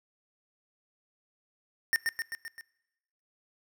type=tone with echo; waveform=square; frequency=1821 Hz; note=A#6; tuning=41 cents flat; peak=-23 dBFS; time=1.93-1.96 s; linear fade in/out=0 ms; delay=130 ms; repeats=5; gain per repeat=-4 dB; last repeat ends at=2.61 s; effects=noise-tail reverb RT60 1.0 s tail -22 dB re dry